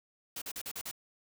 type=noise bursts; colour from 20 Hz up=white; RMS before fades=-40 dBFS; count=6; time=0.36-0.913 s; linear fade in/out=5 ms; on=58 ms; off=41 ms; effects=none